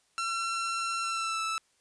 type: tone with pitch glide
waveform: sawtooth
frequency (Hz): 1354 to 1316.2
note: E6 to E6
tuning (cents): +46 to -3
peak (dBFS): -26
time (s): 0.18-1.58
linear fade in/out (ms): 0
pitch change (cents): -49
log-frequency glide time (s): 1.03-1.42
effects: white hiss -69 dBFS RMS until 1.8 s + resampled to 22050 Hz